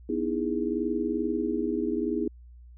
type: chord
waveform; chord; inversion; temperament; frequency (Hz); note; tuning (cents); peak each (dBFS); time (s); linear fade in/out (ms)
sine; E major seventh; second; just; 247.2 / 309 / 329.6 / 412; B3 / D#4 / E4 / G#4; +2 / -12 / 0 / -14; -31; 0.09-2.28; 5
effects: added 60 Hz sine -46 dBFS peak until 2.77 s